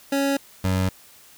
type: tone pair in turn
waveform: 25% pulse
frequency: 277.2 / 93.61 Hz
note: C#4 / F#2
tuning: 0 / +21 cents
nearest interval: octave + perfect fifth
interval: 1879 cents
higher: first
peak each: -16 dBFS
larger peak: neither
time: 0.12-0.37 / 0.64-0.89 s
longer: neither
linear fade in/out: 5 ms
effects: white hiss -50 dBFS RMS until 1.37 s